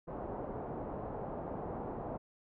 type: low-pass noise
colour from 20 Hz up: white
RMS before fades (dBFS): -41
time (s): 0.07-2.18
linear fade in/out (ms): 20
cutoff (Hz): 820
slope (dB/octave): 24
effects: none